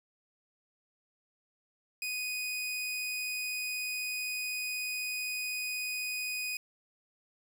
sawtooth tone, 2489 Hz, D#7, in tune, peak -30 dBFS, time 2.02-6.57 s, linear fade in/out 2 ms, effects none

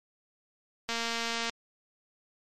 click train, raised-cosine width 0.2 ms, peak -15 dBFS, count 141, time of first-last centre 0.89-1.496 s, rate 231 Hz, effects MP3 64 kbps

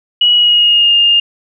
sine tone with pitch glide, 2918 to 2822 Hz, F#7 to F7, -25 to +17 cents, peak -6 dBFS, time 0.21-1.2 s, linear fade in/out 5 ms, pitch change -58 cents, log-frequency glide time 0.34-0.95 s, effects none

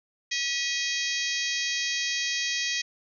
harmonic tone with a mistuned harmonic, 647 Hz, E5, 32 cents flat, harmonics 3 / 4 / 5 / 6 / 7 / 8 / 9 / 10, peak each -32 / -33 / -34 / -35 / -35 / -36 / -37 / -37 dBFS, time 0.31-2.82 s, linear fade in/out 10 ms, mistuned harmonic 4, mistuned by -68 cents, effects none

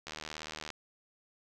click train, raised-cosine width 0.2 ms, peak -23 dBFS, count 50, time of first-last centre 0.07-0.703 s, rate 77.4 Hz, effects none

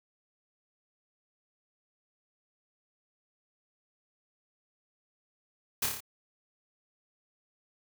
white noise with echo, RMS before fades -29 dBFS, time 5.82-5.86 s, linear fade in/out 5 ms, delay 29 ms, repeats 5, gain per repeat -3 dB, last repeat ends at 6.005 s, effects none

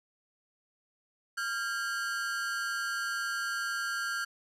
45% pulse ring-modulated tone, 1500 Hz, F#6, 23 cents sharp, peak -28 dBFS, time 1.37-4.25 s, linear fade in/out 10 ms, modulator 111 Hz, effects low-pass 11000 Hz 12 dB/octave

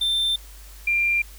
triangle / sine tone pair in turn, 3570 / 2383 Hz, A7 / D7, +24 / +25 cents, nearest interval perfect fifth, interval 699 cents, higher first, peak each -18 dBFS, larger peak neither, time 0.01-0.36 / 0.87-1.22 s, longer neither, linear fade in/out 5 ms, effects added 50 Hz sine -41 dBFS peak until 1.38 s + white hiss -48 dBFS RMS until 1.38 s

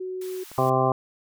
sine tone, 371.1 Hz, F#4, 5 cents sharp, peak -29 dBFS, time 0-0.44 s, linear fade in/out 10 ms
white high-pass noise, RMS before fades -45 dBFS, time 0.21-0.7 s, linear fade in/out 5 ms, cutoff 870 Hz, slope 24 dB/octave
clicks, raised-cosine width 1 ms, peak -29 dBFS, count 2, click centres 0.516 / 0.659 s
harmonic tone, 130.5 Hz, C3, 4 cents flat, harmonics 1 / 2 / 3 / 4 / 5 / 6 / 8 / 9, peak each -26 / -30 / -26 / -28 / -26 / -25 / -26 / -30 dBFS, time 0.58-0.92 s, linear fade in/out 2 ms
effects none

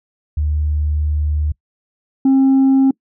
sine tone pair in turn, 75.2 / 268 Hz, D2 / C4, +42 / +42 cents, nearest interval octave + minor seventh, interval 2200 cents, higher second, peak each -14 / -6 dBFS, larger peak second, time 0.37-1.52 / 2.25-2.91 s, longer first, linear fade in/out 5 ms, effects noise-tail reverb RT60 0.1 s tail -25 dB re dry + tanh soft clip ceiling -8 dBFS

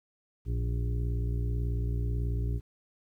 harmonic tone with a mistuned harmonic, 58.27 Hz, A#1, in tune, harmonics 1 / 2 / 3 / 5 / 6 / 7, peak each -29 / -32 / -43 / -45 / -50 / -46 dBFS, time 0.45-2.61 s, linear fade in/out 50 ms, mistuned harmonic 3, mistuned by +33 cents, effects 11-bit

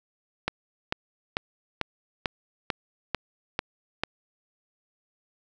click train, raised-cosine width 0.3 ms, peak -9 dBFS, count 9, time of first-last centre 0.48-4.036 s, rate 2.25 Hz, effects none

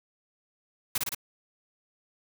white noise with echo, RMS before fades -27 dBFS, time 0.95-0.98 s, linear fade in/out 5 ms, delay 56 ms, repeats 3, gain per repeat -2 dB, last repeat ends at 1.148 s, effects none

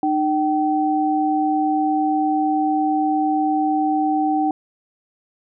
sine tone pair together, 304.8 / 768 Hz, D#4 / G5, -36 / -36 cents, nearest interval octave + major third, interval 1600 cents, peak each -19 dBFS, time 0.03-4.51 s, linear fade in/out 2 ms, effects none

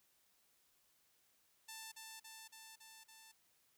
5% pulse tone with echo, 887 Hz, A5, 14 cents sharp, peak -37 dBFS, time 1.68-1.92 s, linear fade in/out 10 ms, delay 280 ms, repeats 5, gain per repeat -2 dB, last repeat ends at 3.32 s, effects white hiss -75 dBFS RMS until 3.77 s

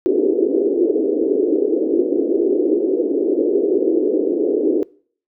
white band-pass noise, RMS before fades -17 dBFS, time 0.06-4.83 s, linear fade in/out 0 ms, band 300 to 440 Hz, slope 48 dB/octave, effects noise-tail reverb RT60 0.5 s tail -24 dB re dry

